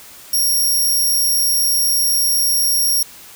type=tone; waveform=5% pulse; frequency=5588 Hz; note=F8; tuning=in tune; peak=-8 dBFS; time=0.33-3.03 s; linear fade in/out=5 ms; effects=white hiss -40 dBFS RMS until 3.35 s